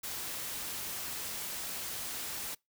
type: noise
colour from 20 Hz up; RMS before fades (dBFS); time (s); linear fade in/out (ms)
white; -39; 0.03-2.55; 10
effects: noise-tail reverb RT60 0.2 s tail -25 dB re dry

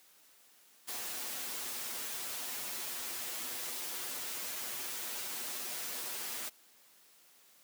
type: noise with comb filter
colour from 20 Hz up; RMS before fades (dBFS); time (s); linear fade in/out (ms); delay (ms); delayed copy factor
white; -40; 0.87-6.5; 20; 8.2; +1
effects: white hiss -63 dBFS RMS until 7.63 s + high-pass 200 Hz 12 dB/octave

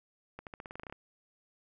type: accelerating click train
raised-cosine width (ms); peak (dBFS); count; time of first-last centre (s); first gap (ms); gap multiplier
0.5; -28; 12; 0.39-0.925; 78; 0.9
effects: none

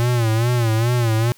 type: tone with vibrato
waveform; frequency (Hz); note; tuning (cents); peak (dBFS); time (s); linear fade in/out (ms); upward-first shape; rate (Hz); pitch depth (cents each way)
square; 116.54; A#2; 0; -16; 0-1.32; 0; sine; 2.4; 100
effects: white hiss -52 dBFS RMS until 1.37 s

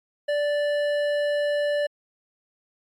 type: tone with hard clipping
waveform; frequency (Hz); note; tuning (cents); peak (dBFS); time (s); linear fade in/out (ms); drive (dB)
sine; 585; D5; -7; -23; 0.28-1.87; 10; 11
effects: MP3 96 kbps

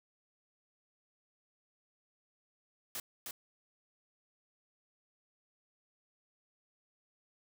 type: noise with echo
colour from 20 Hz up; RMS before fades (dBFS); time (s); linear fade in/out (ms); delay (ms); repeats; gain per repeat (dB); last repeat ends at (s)
white; -40; 2.95-3; 2; 310; 1; -3; 3.31
effects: none

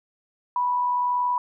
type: tone with amplitude modulation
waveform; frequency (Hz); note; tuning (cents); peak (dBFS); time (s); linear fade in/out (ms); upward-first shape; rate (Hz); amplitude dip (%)
sine; 983; B5; -8; -19; 0.56-1.38; 2; sine; 81; 30
effects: none

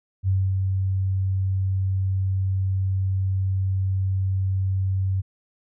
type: tone with ADSR envelope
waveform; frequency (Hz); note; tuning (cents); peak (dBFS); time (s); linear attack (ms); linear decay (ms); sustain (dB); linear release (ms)
sine; 95.4; G2; -47; -17; 0.23-5.22; 50; 250; -3; 22
effects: none

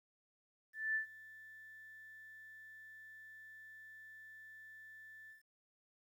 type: tone with ADSR envelope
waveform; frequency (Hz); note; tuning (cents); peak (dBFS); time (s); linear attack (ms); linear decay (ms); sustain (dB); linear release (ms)
sine; 1760; A6; 0; -32; 0.73-5.43; 220; 110; -21; 130
effects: 12-bit

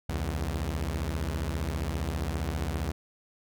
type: beating tone pair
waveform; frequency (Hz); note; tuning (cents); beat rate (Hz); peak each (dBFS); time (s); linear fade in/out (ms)
sawtooth; 67.3 / 82.3; C2 / E2; +49 / -2; 15; -28; 0.09-2.92; 5
effects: none

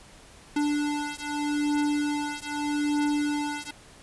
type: beating tone pair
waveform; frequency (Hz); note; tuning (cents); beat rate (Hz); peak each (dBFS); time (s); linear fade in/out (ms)
square; 293.4 / 294.21; D4 / D4; -2 / +3; 0.81; -29; 0.56-3.71; 5
effects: pink hiss -51 dBFS RMS until 4.02 s + resampled to 24000 Hz

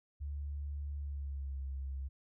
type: tone with pitch glide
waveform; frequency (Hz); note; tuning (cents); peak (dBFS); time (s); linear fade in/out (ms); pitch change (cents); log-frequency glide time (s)
sine; 71.9 to 67.47; D2 to C#2; -36 to -46; -37; 0.2-2.09; 20; -110; 0.98-1.61
effects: none

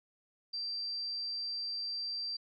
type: tone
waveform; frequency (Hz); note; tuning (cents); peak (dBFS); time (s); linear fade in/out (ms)
sine; 4699; D8; 0; -35; 0.53-2.37; 10
effects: none

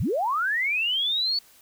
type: linear sweep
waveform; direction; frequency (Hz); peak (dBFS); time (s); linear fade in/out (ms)
sine; up; 65.41 to 4503; -22; 0-1.39; 5
effects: white hiss -55 dBFS RMS until 1.61 s

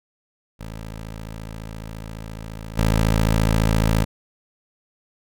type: tone with level steps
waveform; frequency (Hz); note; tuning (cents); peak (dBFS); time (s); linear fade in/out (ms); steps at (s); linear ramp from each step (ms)
15% pulse; 54.5; A1; -16; -26 / -10; 0.59-4.05; 20; 2.77; 20
effects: none

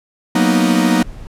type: chord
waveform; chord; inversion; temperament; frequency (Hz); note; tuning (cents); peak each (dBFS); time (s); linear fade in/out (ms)
45% pulse; B major seventh; second; equal; 185 / 233.1 / 246.9 / 311.1; F#3 / A#3 / B3 / D#4; 0 / 0 / 0 / 0; -17; 0.35-1.03; 5
type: noise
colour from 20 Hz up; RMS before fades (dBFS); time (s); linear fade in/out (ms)
brown; -31; 1-1.27; 0
effects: low-pass 12000 Hz 12 dB/octave

